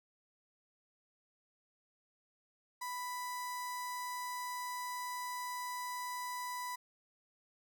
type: tone with notch filter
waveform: sawtooth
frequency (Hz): 991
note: B5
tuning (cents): +6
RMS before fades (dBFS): -41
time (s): 2.81-6.76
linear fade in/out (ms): 10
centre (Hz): 2900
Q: 1.8
effects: none